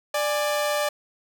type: tone pair together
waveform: sawtooth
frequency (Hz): 590.8 / 830.6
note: D5 / G#5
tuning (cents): +10 / 0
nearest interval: tritone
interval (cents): 590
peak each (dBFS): -19 / -27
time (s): 0.14-0.89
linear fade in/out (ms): 5
effects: none